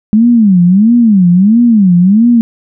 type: tone with vibrato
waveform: sine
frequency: 204.8 Hz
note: G#3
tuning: 24 cents flat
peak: -3 dBFS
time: 0.13-2.41 s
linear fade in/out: 0 ms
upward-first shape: sine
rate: 1.5 Hz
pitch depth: 280 cents each way
effects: none